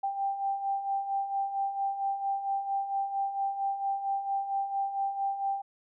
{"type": "beating tone pair", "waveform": "sine", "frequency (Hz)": [785, 789.4], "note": ["G5", "G5"], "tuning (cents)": [2, 12], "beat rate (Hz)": 4.4, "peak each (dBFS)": [-36, -29], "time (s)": [0.03, 5.62], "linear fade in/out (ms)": 10, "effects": []}